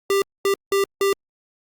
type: tone bursts at uneven times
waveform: square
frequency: 395.1 Hz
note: G4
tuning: 14 cents sharp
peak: -17 dBFS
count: 4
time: 0.1-0.22 / 0.45-0.54 / 0.72-0.84 / 1.01-1.13 s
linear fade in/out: 2 ms
effects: Opus 48 kbps